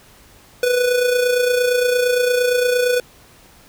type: tone with amplitude modulation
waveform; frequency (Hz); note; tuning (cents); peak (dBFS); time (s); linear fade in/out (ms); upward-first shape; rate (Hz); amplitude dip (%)
square; 493.9; B4; 0; -13; 0.63-3; 2; sine; 28.7; 50
effects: pink hiss -48 dBFS RMS until 3.68 s